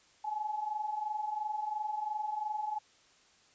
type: tone pair together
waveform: sine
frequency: 832 / 854.9 Hz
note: G#5 / G#5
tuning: +3 / +50 cents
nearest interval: unison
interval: 47 cents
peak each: -39 / -34 dBFS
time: 0.24-2.79 s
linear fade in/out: 10 ms
effects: white hiss -64 dBFS RMS until 3.54 s + resampled to 16000 Hz